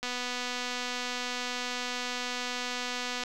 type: click train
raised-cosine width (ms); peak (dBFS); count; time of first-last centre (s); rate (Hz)
0.2; -17; 793; 0.03-3.236; 247
effects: 9-bit